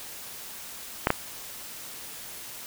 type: clicks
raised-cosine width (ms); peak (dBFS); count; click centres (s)
0.5; -5; 2; 1.071 / 1.104
effects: white hiss -41 dBFS RMS until 2.66 s